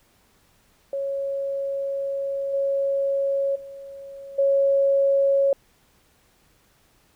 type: tone with level steps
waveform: sine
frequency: 552 Hz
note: C#5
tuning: 7 cents flat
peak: -24 / -20 / -36 / -16 dBFS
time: 0.93-5.53 s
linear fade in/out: 2 ms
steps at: 2.53 / 3.55 / 4.38 s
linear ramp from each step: 10 ms
effects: pink hiss -61 dBFS RMS until 7.15 s